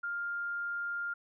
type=tone; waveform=sine; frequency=1402 Hz; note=F6; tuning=6 cents sharp; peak=-33 dBFS; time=0.03-1.14 s; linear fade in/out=10 ms; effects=none